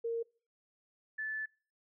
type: tone pair in turn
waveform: sine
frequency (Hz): 461.9 / 1743.9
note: A#4 / A6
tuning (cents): -16 / -16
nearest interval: octave + major seventh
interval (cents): 2300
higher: second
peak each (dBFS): -32 / -35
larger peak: first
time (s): 0.04-0.23 / 1.18-1.46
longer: second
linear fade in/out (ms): 10
effects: noise-tail reverb RT60 0.4 s tail -24 dB re dry